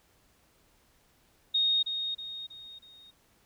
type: tone with echo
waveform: sine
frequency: 3720 Hz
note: A#7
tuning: 4 cents flat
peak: -23 dBFS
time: 1.54-1.83 s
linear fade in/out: 10 ms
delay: 320 ms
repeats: 4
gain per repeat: -7 dB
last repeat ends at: 3.11 s
effects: pink hiss -66 dBFS RMS until 3.45 s